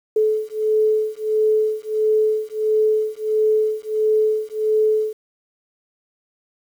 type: beating tone pair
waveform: sine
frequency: 431.3 / 432.8 Hz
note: A4 / A4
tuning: -35 / -29 cents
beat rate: 1.5 Hz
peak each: -19 dBFS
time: 0.16-5.13 s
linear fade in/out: 5 ms
effects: 8-bit